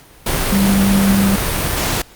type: tone in noise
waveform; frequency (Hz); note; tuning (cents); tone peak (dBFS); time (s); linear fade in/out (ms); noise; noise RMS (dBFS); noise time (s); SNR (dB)
sine; 196.7; G3; +6; -11; 0.52-1.36; 5; pink; -18; 0.26-2.02; +4
effects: pink hiss -44 dBFS RMS until 2.15 s + Opus 48 kbps